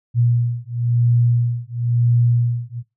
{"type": "beating tone pair", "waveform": "sine", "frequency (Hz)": [119, 119.98], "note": ["A#2", "B2"], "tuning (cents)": [36, -50], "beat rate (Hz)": 0.98, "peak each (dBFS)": -18, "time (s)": [0.14, 2.83], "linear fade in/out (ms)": 50, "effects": ["noise-tail reverb RT60 0.2 s tail -19 dB re dry"]}